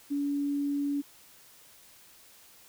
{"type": "tone", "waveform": "sine", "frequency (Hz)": 284.9, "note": "C#4", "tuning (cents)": 48, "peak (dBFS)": -27, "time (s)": [0.1, 1.02], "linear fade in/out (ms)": 20, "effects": ["white hiss -56 dBFS RMS until 2.68 s"]}